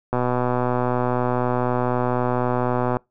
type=click train; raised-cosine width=1 ms; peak=-8 dBFS; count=353; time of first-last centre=0.13-2.969 s; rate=124 Hz; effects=noise-tail reverb RT60 0.2 s tail -25 dB re dry